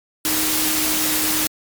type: tone in noise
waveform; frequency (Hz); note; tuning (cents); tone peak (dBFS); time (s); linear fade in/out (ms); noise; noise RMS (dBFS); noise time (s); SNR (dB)
sine; 311.1; D#4; 0; -26; 0.25-1.47; 0; white; -20; 0.25-1.47; -9
effects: MP3 96 kbps